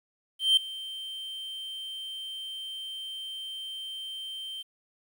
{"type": "tone with ADSR envelope", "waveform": "triangle", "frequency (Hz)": 3130, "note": "G7", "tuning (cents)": -3, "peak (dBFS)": -15, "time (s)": [0.39, 4.63], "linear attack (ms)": 180, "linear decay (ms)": 4, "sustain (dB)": -19, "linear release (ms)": 17, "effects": ["9-bit"]}